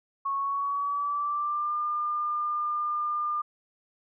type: tone with pitch glide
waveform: sine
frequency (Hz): 1103 to 1202.8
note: C#6 to D6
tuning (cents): -9 to +41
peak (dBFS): -26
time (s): 0.25-3.42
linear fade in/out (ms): 10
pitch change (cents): +150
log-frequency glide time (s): 0.35-1.77
effects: none